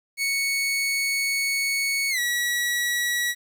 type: tone with pitch glide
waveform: sawtooth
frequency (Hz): 2217 to 1930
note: C#7 to B6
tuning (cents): 0 to -40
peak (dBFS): -19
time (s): 0.17-3.35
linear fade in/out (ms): 50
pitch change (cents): -240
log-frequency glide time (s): 2.1-2.19
effects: 9-bit